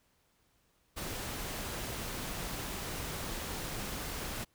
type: noise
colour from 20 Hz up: pink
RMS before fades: -39 dBFS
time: 0.96-4.45 s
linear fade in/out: 20 ms
effects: pink hiss -72 dBFS RMS until 4.54 s